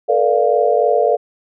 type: chord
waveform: sine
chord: B half-diminished seventh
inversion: third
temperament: equal with one note detuned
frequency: 440 / 483.2 / 587.3 / 698.5 Hz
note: A4 / B4 / D5 / F5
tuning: 0 / -38 / 0 / 0 cents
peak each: -17 dBFS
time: 0.08-1.17 s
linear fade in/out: 20 ms
effects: none